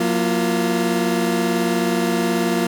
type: tone cluster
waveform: 30% pulse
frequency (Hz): 180.8 / 235.2 / 342.9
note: F#3 / A#3 / F4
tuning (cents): -40 / +16 / -32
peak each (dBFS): -20 / -19 / -19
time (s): 0-2.67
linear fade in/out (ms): 5
effects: none